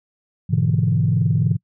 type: chord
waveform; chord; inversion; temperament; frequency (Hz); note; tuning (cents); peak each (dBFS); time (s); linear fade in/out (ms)
sine; E dominant seventh; first; equal with one note detuned; 103.83 / 123.47 / 146.83 / 167.31; G#2 / B2 / D3 / E3; 0 / 0 / 0 / +26; -20; 0.49-1.57; 20
effects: noise-tail reverb RT60 0.1 s tail -26 dB re dry + tanh soft clip ceiling -7 dBFS